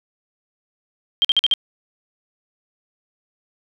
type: tone bursts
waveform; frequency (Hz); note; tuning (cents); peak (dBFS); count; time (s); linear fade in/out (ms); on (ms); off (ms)
sine; 3177; G7; +23; -12; 5; 1.22-1.538; 0; 26; 47
effects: none